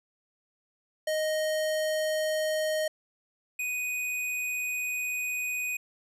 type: tone pair in turn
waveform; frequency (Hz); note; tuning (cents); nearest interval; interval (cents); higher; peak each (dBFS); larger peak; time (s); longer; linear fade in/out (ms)
square; 622.3 / 2489; D#5 / D#7; 0 / 0; 2 octaves; 2400; second; -27 / -30; first; 1.07-2.88 / 3.59-5.77; second; 5
effects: resampled to 32000 Hz